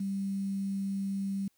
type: tone with quantisation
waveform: sine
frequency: 196 Hz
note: G3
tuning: in tune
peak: -30 dBFS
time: 0-1.48 s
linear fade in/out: 5 ms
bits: 9
effects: white hiss -73 dBFS RMS until 1.57 s